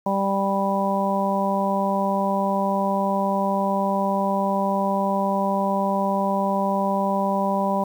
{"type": "harmonic tone", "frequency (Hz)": 196.5, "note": "G3", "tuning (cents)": 4, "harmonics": [1, 2, 3, 4, 5], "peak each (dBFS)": [-24, -32, -25, -27, -25], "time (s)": [0.06, 7.84], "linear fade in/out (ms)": 5, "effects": ["8-bit"]}